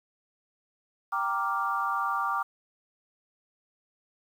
sine chord, G minor seventh, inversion none, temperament equal, 784 / 932.3 / 1174.7 / 1396.9 Hz, G5 / Bb5 / D6 / F6, 0 / 0 / 0 / 0 cents, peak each -34 / -34 / -28 / -34 dBFS, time 1.12-2.43 s, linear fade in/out 10 ms, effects 9-bit

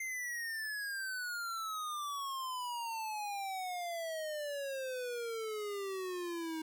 square exponential sweep, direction down, 2100 to 315 Hz, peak -38 dBFS, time 0-6.62 s, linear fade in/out 5 ms, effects none

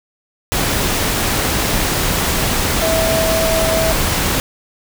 sine tone in noise, 650 Hz, E5, 24 cents flat, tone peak -16 dBFS, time 2.82-3.92 s, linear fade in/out 0 ms, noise pink, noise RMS -17 dBFS, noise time 0.52-4.4 s, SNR -2 dB, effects none

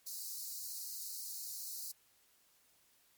white high-pass noise, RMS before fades -44 dBFS, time 0.06-1.92 s, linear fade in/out 10 ms, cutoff 4100 Hz, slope 96 dB/octave, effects white hiss -70 dBFS RMS until 3.17 s + MP3 96 kbps

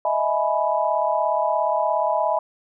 sine chord, E major seventh, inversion third, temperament equal with one note detuned, 622.3 / 659.3 / 841.7 / 987.8 Hz, D#5 / E5 / G#5 / B5, 0 / 0 / +23 / 0 cents, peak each -24 dBFS, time 0.05-2.39 s, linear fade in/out 2 ms, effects none

